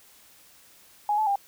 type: tone with pitch steps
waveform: sine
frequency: 833 / 865 / 800 Hz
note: G#5 / A5 / G5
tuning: +5 / -30 / +35 cents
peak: -21 dBFS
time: 1.09-1.357 s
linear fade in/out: 2 ms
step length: 89 ms
effects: white hiss -55 dBFS RMS until 1.47 s